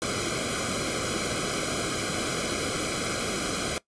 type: noise with comb filter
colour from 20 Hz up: pink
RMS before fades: -29 dBFS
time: 0.02-3.78 s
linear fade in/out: 0 ms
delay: 1.1 ms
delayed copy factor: -1
effects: noise-tail reverb RT60 0.1 s tail -19 dB re dry + resampled to 22050 Hz